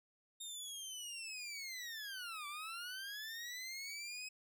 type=linear two-way sweep; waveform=20% pulse; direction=down then up; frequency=3698 to 1151 to 2550 Hz; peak=-39 dBFS; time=0.4-4.29 s; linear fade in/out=10 ms; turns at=2.47 s; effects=none